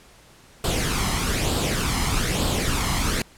pink noise with flanger, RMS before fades -23 dBFS, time 0.64-3.22 s, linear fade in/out 2 ms, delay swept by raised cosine 0.24 to 0.99 ms, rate 1.1 Hz, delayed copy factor +0.55, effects pink hiss -51 dBFS RMS until 3.37 s + low-pass 11000 Hz 12 dB/octave

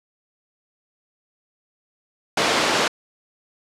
pink band-pass noise, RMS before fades -20 dBFS, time 2.37-2.88 s, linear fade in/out 5 ms, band 340 to 5400 Hz, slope 12 dB/octave, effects low-pass 11000 Hz 12 dB/octave

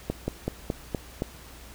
slowing click train, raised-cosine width 2 ms, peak -13 dBFS, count 6, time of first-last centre 0.1-1.221 s, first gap 180 ms, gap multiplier 1.11, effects added 60 Hz sine -48 dBFS peak until 1.74 s + pink hiss -48 dBFS RMS until 1.74 s

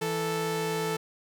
sawtooth tone pair together, 164.81 / 440 Hz, E3 / A4, 0 / 0 cents, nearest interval octave + perfect fourth, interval 1700 cents, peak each -29 / -25 dBFS, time 0.01-0.97 s, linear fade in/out 10 ms, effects none

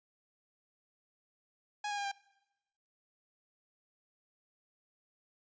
sawtooth tone with pitch steps, 830.6 / 818.7 / 807 / 795.4 Hz, G#5 / G#5 / G#5 / G5, 0 / -25 / -50 / +25 cents, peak -31 dBFS, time 1.84-2.116 s, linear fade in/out 5 ms, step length 69 ms, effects noise-tail reverb RT60 1.0 s tail -23 dB re dry + resampled to 16000 Hz

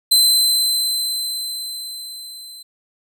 sawtooth tone with level ramp, 4064 Hz, B7, 49 cents sharp, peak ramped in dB -7 to -33 dBFS, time 0.11-2.63 s, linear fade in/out 10 ms, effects none

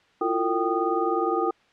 sine tone cluster, 336 / 355.6 / 453.8 / 780 / 1231 Hz, E4 / F4 / A#4 / G5 / D#6, +33 / +31 / -47 / -9 / -19 cents, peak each -28 dBFS, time 0.21-1.51 s, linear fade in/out 5 ms, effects white hiss -60 dBFS RMS until 1.72 s + low-pass 3000 Hz 12 dB/octave

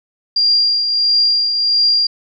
sine tone with tremolo, 4781 Hz, D8, 30 cents sharp, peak -9 dBFS, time 0.36-2.07 s, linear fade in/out 5 ms, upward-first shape triangle, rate 1.5 Hz, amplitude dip 50%, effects none

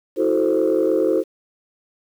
sine chord, F# half-diminished seventh, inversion third, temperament equal with one note detuned, 323.8 / 370 / 440 / 523.3 Hz, E4 / F#4 / A4 / C5, -31 / 0 / 0 / 0 cents, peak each -20 dBFS, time 0.16-1.24 s, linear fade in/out 50 ms, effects tanh soft clip ceiling -9 dBFS + 8-bit

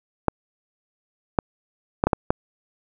clicks, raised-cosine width 1 ms, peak -3 dBFS, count 6, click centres 0.283 / 1.388 / 2.039 / 2.07 / 2.132 / 2.305 s, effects none

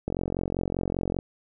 click train, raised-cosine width 2 ms, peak -14 dBFS, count 51, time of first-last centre 0.08-1.189 s, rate 45.1 Hz, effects none

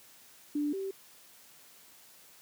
sine tone pair in turn, 293.7 / 387.2 Hz, D4 / G4, 0 / -21 cents, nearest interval perfect fourth, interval 479 cents, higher second, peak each -28 / -33 dBFS, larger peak first, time 0.55-0.73 / 0.73-0.91 s, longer neither, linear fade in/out 5 ms, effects white hiss -57 dBFS RMS until 2.41 s + high-pass 100 Hz 12 dB/octave

